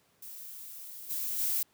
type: noise with level steps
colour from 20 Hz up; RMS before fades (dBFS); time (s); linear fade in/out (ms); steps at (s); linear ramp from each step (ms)
violet; -45 / -34 / -30; 0.22-1.63; 5; 1.09 / 1.38; 20
effects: pink hiss -68 dBFS RMS until 1.73 s + high-pass 100 Hz 12 dB/octave